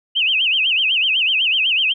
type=tone with vibrato; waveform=sine; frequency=2824 Hz; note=F7; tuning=19 cents sharp; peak=-14 dBFS; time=0.15-1.94 s; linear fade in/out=20 ms; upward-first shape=sine; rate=8 Hz; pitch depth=210 cents each way; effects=none